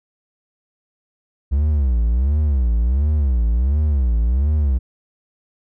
triangle tone with vibrato, 65.41 Hz, C2, in tune, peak -12 dBFS, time 1.51-4.79 s, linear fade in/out 20 ms, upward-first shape sine, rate 1.4 Hz, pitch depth 270 cents each way, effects none

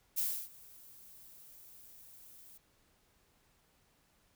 violet noise with ADSR envelope, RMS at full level -32 dBFS, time 0.16-2.58 s, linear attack 22 ms, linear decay 300 ms, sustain -24 dB, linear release 8 ms, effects pink hiss -71 dBFS RMS until 4.35 s

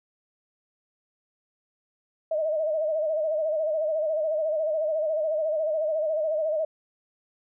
sine tone with vibrato, 624 Hz, D#5, 5 cents sharp, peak -23 dBFS, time 2.31-6.65 s, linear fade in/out 5 ms, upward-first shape sine, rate 14 Hz, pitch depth 73 cents each way, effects none

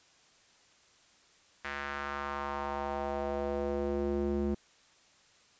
square tone with band-pass filter sweep, 70.8 Hz, C#2, 37 cents sharp, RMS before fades -34 dBFS, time 1.64-4.55 s, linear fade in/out 10 ms, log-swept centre 1800 to 280 Hz, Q 2.1, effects white hiss -63 dBFS RMS until 5.59 s + resampled to 16000 Hz

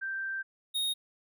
sine / square tone pair in turn, 1568 / 3729 Hz, G6 / A#7, 0 / 0 cents, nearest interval octave + minor third, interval 1500 cents, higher second, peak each -32 / -29 dBFS, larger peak second, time 0.01-0.43 / 0.74-0.94 s, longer first, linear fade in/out 20 ms, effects none

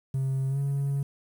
triangle tone with pitch glide, 133.9 to 139.59 Hz, C3 to C#3, +40 to +12 cents, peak -22 dBFS, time 0.14-1.03 s, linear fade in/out 5 ms, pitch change +72 cents, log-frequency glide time 0.49-0.58 s, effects tanh soft clip ceiling -19 dBFS + 9-bit

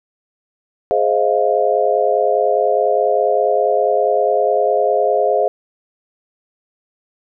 sine chord, F minor seventh, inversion first, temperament just, 419.1 / 523.8 / 628.6 / 698.5 Hz, Ab4 / C5 / Eb5 / F5, +16 / +2 / +18 / 0 cents, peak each -18 dBFS, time 0.91-5.48 s, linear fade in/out 0 ms, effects none

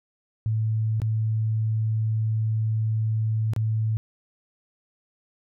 sine tone with dropouts, 110 Hz, A2, in tune, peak -21 dBFS, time 0.46-3.97 s, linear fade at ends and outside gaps 0 ms, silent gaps 1.001-1.018 / 3.535-3.563 s, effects none

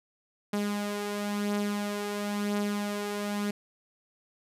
sawtooth beating tone pair, 205.3 / 206.28 Hz, G#3 / G#3, -20 / -11 cents, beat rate 0.98 Hz, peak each -26 / -32 dBFS, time 0.53-3.51 s, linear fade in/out 5 ms, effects resampled to 32000 Hz

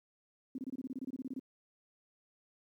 sine tone bursts, 261.4 Hz, C4, 1 cent flat, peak -36 dBFS, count 15, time 0.55-1.393 s, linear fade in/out 2 ms, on 31 ms, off 27 ms, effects high-pass 150 Hz 12 dB/octave + 12-bit

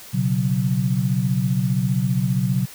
sine chord, B suspended second, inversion none, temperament equal, 123.47 / 138.59 / 185 Hz, B2 / C#3 / F#3, 0 / 0 / 0 cents, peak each -22 dBFS, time 0.13-2.66 s, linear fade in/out 20 ms, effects white hiss -41 dBFS RMS until 2.74 s

